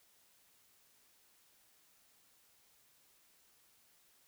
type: silence
effects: white hiss -69 dBFS RMS until 4.27 s